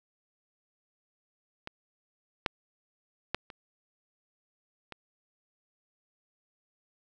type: clicks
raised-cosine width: 0.3 ms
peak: -22 / -10 / -12 / -28 / -25 dBFS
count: 5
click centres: 1.674 / 2.462 / 3.346 / 3.502 / 4.923 s
effects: none